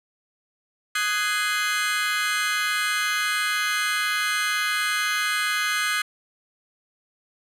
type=chord; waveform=30% pulse; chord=Ab dominant seventh; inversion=second; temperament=just; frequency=1245.9 / 1495.1 / 1661.2 / 2077 Hz; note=Eb6 / Gb6 / Ab6 / C7; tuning=+2 / +18 / 0 / -13 cents; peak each=-25 dBFS; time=0.95-6.02 s; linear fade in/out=5 ms; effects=low-pass 12000 Hz 12 dB/octave

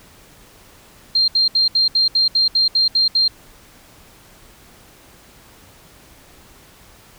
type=tone bursts; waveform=sine; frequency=4185 Hz; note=C8; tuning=in tune; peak=-12 dBFS; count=11; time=1.15-3.28 s; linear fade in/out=5 ms; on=130 ms; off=70 ms; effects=pink hiss -47 dBFS RMS until 7.18 s

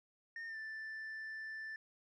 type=tone with pitch glide; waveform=sine; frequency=1829 to 1764.7 Hz; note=A#6 to A6; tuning=-33 to +5 cents; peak=-40 dBFS; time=0.36-1.76 s; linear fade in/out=2 ms; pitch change=-62 cents; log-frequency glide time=0.47-0.57 s; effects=tanh soft clip ceiling -42 dBFS

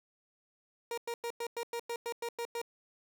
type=tone bursts; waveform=30% pulse; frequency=470 Hz; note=A#4; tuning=14 cents sharp; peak=-32 dBFS; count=11; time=0.91-2.616 s; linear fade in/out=2 ms; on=66 ms; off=98 ms; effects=none

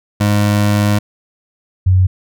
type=tone pair in turn; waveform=25% pulse / sine; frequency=103.5 / 92.77 Hz; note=G#2 / F#2; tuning=-5 / +5 cents; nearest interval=major second; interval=190 cents; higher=first; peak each=-7 dBFS; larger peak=neither; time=0.2-0.99 / 1.86-2.07 s; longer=first; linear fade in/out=10 ms; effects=none

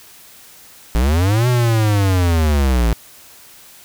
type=linear two-way sweep; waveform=square; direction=up then down; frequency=53.8 to 125.7 to 53.8 Hz; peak=-13 dBFS; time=0.95-2.93 s; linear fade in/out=0 ms; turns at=1.48 s; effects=white hiss -43 dBFS RMS until 3.84 s

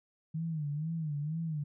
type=tone with vibrato; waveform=sine; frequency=154.7 Hz; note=D#3; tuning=10 cents flat; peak=-32 dBFS; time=0.34-1.64 s; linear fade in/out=10 ms; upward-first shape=sine; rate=2.1 Hz; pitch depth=120 cents each way; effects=none

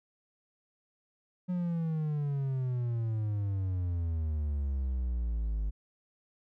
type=exponential sweep; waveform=triangle; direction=down; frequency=182.3 to 50.7 Hz; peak=-27 dBFS; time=1.48-5.71 s; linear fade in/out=20 ms; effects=none

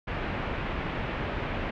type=low-pass noise; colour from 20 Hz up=pink; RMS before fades=-32 dBFS; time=0.07-1.71 s; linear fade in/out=10 ms; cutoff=2700 Hz; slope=24 dB/octave; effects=none

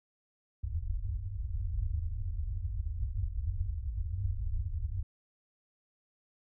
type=low-pass noise; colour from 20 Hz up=white; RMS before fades=-34 dBFS; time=0.63-5.03 s; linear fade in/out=5 ms; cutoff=100 Hz; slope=96 dB/octave; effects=none

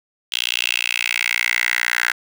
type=tone with high-pass filter sweep; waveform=10% pulse; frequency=59.6 Hz; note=A#1; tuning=39 cents sharp; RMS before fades=-21 dBFS; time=0.32-2.12 s; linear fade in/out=5 ms; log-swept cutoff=3100 to 1700 Hz; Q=5.2; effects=none

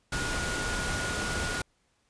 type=tone in noise; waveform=sine; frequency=1441 Hz; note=F#6; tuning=46 cents flat; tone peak=-34 dBFS; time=0.12-1.62 s; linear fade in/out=5 ms; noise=pink; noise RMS=-32 dBFS; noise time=0.12-1.62 s; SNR=-5 dB; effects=pink hiss -71 dBFS RMS until 2.09 s + resampled to 22050 Hz

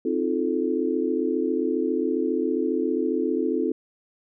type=chord; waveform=sine; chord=F dominant seventh; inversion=second; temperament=just; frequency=261.9 / 314.3 / 349.2 / 436.5 Hz; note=C4 / Eb4 / F4 / A4; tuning=+2 / +18 / 0 / -14 cents; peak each=-27 dBFS; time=0.05-3.72 s; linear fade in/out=5 ms; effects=none

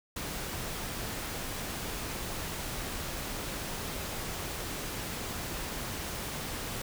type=noise; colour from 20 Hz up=pink; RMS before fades=-37 dBFS; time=0.16-6.82 s; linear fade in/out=5 ms; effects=none

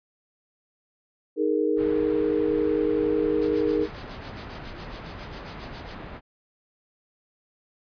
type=chord; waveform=sine; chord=D# suspended fourth; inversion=none; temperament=equal; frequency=311.1 / 415.3 / 466.2 Hz; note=D#4 / G#4 / A#4; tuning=0 / 0 / 0 cents; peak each=-25 dBFS; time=1.36-3.88 s; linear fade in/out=50 ms
type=low-pass noise; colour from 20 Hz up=pink; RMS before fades=-39 dBFS; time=1.76-6.21 s; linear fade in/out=50 ms; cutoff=2000 Hz; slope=12 dB/octave
type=noise with tremolo; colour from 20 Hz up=white; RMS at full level=-40 dBFS; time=3.41-5.95 s; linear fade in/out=10 ms; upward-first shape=sine; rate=7.3 Hz; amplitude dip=85%
effects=resampled to 11025 Hz

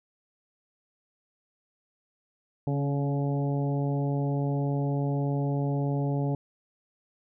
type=harmonic tone with a mistuned harmonic; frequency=141.6 Hz; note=C#3; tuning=37 cents sharp; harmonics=1 / 2 / 3 / 4 / 5 / 6; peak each=-26 / -32 / -36 / -38 / -40 / -42 dBFS; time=2.67-6.35 s; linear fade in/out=2 ms; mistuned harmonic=2; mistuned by=-21 cents; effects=none

